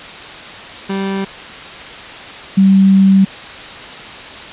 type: tone pair in turn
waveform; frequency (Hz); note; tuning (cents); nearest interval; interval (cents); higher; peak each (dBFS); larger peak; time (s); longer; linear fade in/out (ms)
30% pulse / sine; 194.7 / 193.36; G3 / G3; -12 / -23; unison; 11; first; -14 / -5; second; 0.89-1.25 / 2.57-3.25; second; 10
effects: white hiss -30 dBFS RMS until 4.52 s + resampled to 8000 Hz